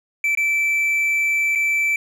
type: tone with dropouts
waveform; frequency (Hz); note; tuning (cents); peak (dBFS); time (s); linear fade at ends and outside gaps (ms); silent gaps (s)
triangle; 2325; D7; -18; -15; 0.24-1.96; 2; 0.351-0.373 / 1.552-1.556
effects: none